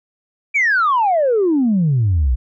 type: exponential sweep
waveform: sine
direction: down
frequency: 2378 to 56.8 Hz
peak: -11 dBFS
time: 0.54-2.36 s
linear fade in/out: 20 ms
effects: tanh soft clip ceiling -9 dBFS

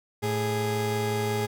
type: tone pair together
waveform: 30% pulse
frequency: 110 / 414.5 Hz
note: A2 / G#4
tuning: 0 / -3 cents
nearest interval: octave + major seventh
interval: 2297 cents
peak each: -26 / -25 dBFS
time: 0.22-1.47 s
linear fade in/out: 20 ms
effects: none

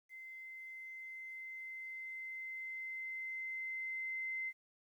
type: tone with level ramp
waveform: sine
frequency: 2069 Hz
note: C7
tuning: 20 cents flat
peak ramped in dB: -48 to -37 dBFS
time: 0.09-4.53 s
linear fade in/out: 50 ms
effects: 12-bit

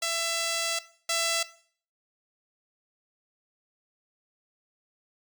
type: tone pair in turn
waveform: 5% pulse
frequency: 668 / 668 Hz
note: E5 / E5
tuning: +23 / +23 cents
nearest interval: unison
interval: 0 cents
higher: neither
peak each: -16 / -14 dBFS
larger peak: second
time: 0.02-0.79 / 1.09-1.43 s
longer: first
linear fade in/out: 5 ms
effects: noise-tail reverb RT60 0.5 s tail -17 dB re dry + Opus 48 kbps

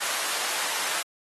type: high-pass noise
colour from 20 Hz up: pink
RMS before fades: -29 dBFS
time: 0-1.03 s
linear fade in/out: 20 ms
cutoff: 920 Hz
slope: 12 dB/octave
effects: AAC 32 kbps

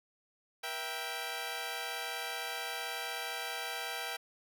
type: chord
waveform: 10% pulse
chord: E diminished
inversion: second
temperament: equal with one note detuned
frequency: 478.2 / 659.3 / 784 Hz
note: Bb4 / E5 / G5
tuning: +44 / 0 / 0 cents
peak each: -35 / -34 / -31 dBFS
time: 0.63-4.17 s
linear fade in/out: 10 ms
effects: none

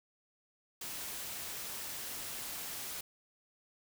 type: noise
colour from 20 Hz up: white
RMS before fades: -42 dBFS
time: 0.81-3.01 s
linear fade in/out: 5 ms
effects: none

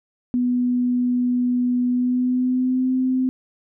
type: tone with pitch glide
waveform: sine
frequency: 246.9 to 257.7 Hz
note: B3 to C4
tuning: 0 to -26 cents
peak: -17 dBFS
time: 0.34-3.29 s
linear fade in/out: 0 ms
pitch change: +74 cents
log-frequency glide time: 1.87-2.92 s
effects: none

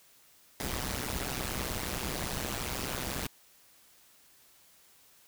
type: noise with amplitude modulation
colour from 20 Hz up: pink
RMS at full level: -31 dBFS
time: 0.6-3.27 s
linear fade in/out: 2 ms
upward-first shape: sine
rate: 130 Hz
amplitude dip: 100%
effects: white hiss -61 dBFS RMS until 5.27 s

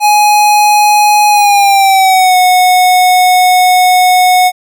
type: tone with pitch glide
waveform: square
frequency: 836 to 732 Hz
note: G#5 to F#5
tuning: +11 to -19 cents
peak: -5 dBFS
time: 0-4.52 s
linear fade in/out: 50 ms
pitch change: -230 cents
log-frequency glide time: 1.29-2.37 s
effects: none

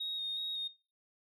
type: tone with vibrato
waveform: sine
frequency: 3734 Hz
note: A#7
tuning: 2 cents sharp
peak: -34 dBFS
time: 0-0.68 s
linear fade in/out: 10 ms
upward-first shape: square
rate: 2.7 Hz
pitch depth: 16 cents each way
effects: noise-tail reverb RT60 0.3 s tail -18 dB re dry + tanh soft clip ceiling -30 dBFS

